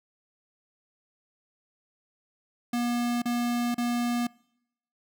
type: tone bursts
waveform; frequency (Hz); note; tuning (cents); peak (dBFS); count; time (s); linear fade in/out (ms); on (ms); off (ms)
square; 240; B3; -49; -26; 3; 2.73-4.27; 5; 490; 35
effects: noise-tail reverb RT60 0.8 s tail -25 dB re dry